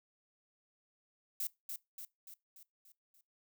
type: noise with echo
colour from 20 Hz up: violet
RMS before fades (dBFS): -37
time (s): 1.4-1.47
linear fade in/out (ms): 2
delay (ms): 290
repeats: 6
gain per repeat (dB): -5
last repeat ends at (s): 3.21
effects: noise-tail reverb RT60 0.2 s tail -21 dB re dry